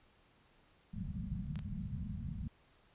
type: low-pass noise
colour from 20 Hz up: white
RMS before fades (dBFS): -41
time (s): 0.93-2.48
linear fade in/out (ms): 5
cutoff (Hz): 220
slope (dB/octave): 96
type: clicks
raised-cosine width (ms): 0.2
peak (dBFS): -33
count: 2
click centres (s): 1.557 / 1.591
effects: pink hiss -68 dBFS RMS until 2.94 s + resampled to 8000 Hz